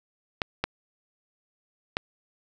clicks, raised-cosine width 0.3 ms, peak -9 dBFS, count 3, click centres 0.418 / 0.64 / 1.969 s, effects none

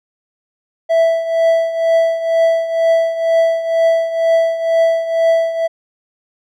triangle tone with tremolo, 659.3 Hz, E5, in tune, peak -6 dBFS, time 0.89-5.68 s, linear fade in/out 20 ms, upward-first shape triangle, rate 2.1 Hz, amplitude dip 75%, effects none

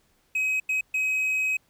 triangle tone bursts at uneven times, 2537 Hz, D#7, 33 cents sharp, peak -21 dBFS, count 3, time 0.35-0.6 / 0.69-0.81 / 0.94-1.57 s, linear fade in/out 5 ms, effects pink hiss -66 dBFS RMS until 1.69 s

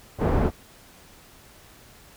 pink low-pass noise, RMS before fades -21 dBFS, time 0.18-0.51 s, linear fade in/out 50 ms, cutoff 770 Hz, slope 12 dB/octave, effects pink hiss -51 dBFS RMS until 2.16 s

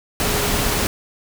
sine tone in noise, 413.9 Hz, G#4, 6 cents flat, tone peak -30 dBFS, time 0.2-0.87 s, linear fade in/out 0 ms, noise pink, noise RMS -20 dBFS, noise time 0.2-0.87 s, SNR -13 dB, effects none

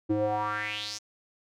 square tone with band-pass filter sweep, 105.4 Hz, G#2, 26 cents sharp, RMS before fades -30 dBFS, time 0.09-0.99 s, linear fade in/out 20 ms, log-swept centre 330 to 6200 Hz, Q 4.5, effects none

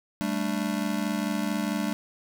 square chord, G suspended second, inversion none, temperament just, 196 / 220.5 / 294 Hz, G3 / A3 / D4, 0 / +4 / +2 cents, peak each -31 / -31 / -32 dBFS, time 0.21-1.93 s, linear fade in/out 0 ms, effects none

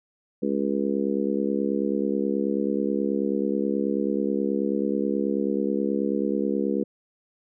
harmonic tone, 69.3 Hz, C#2, in tune, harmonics 3 / 4 / 5 / 6 / 7, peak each -27 / -28 / -29 / -30 / -30 dBFS, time 0.42-6.84 s, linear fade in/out 10 ms, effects none

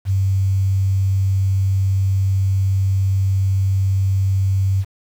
sine tone with quantisation, 96.5 Hz, G2, 27 cents flat, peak -14 dBFS, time 0.05-4.85 s, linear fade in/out 50 ms, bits 7, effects none

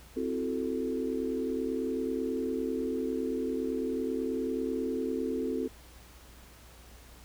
sine chord, F# half-diminished seventh, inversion second, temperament equal, 261.6 / 329.6 / 370 / 440 Hz, C4 / E4 / F#4 / A4, 0 / 0 / 0 / 0 cents, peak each -33 / -38 / -36 / -34 dBFS, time 0.16-5.68 s, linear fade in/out 10 ms, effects added 60 Hz sine -53 dBFS peak until 7.24 s + pink hiss -55 dBFS RMS until 7.24 s

